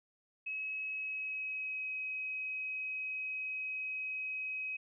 sine tone with pitch glide, 2565 to 2537 Hz, E7 to D#7, -48 to +33 cents, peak -36 dBFS, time 0.46-4.77 s, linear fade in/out 10 ms, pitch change -19 cents, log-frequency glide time 0.88-1.91 s, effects none

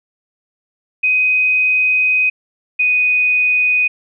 sine tone pair in turn, 2509 / 2490 Hz, D#7 / D#7, +14 / +1 cents, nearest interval unison, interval 13 cents, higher first, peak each -11 dBFS, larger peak neither, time 1.03-2.3 / 2.79-3.88 s, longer first, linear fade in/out 10 ms, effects none

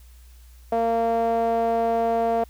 sawtooth tone with band-pass filter, 229.7 Hz, A#3, 25 cents flat, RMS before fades -22 dBFS, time 0.72-2.44 s, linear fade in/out 5 ms, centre 610 Hz, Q 8, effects added 60 Hz sine -45 dBFS peak until 2.49 s + white hiss -58 dBFS RMS until 2.49 s

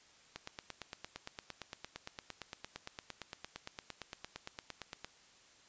click train, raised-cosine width 0.2 ms, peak -25 dBFS, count 42, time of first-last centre 0.36-5.046 s, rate 8.75 Hz, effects white hiss -63 dBFS RMS until 5.68 s + resampled to 16000 Hz

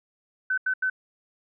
sine tone bursts, 1518 Hz, F#6, 44 cents sharp, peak -22 dBFS, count 3, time 0.5-0.899 s, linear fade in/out 5 ms, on 77 ms, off 84 ms, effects none

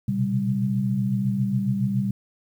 sine tone cluster, 121.4 / 128.8 / 135.6 / 196.9 Hz, B2 / C3 / C#3 / G3, -29 / -27 / -38 / +8 cents, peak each -28 / -28 / -30 / -23 dBFS, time 0.08-2.11 s, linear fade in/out 5 ms, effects 9-bit

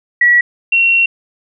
sine tone pair in turn, 1932 / 2732 Hz, B6 / F7, -39 / -39 cents, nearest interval tritone, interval 600 cents, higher second, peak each -6 / -8 dBFS, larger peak first, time 0.21-0.41 / 0.72-1.06 s, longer second, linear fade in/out 5 ms, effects none

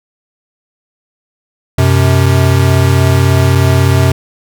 square tone pair together, 92.5 / 128.88 Hz, F#2 / C3, 0 / -26 cents, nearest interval tritone, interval 574 cents, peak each -10 dBFS, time 1.78-4.12 s, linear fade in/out 5 ms, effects none

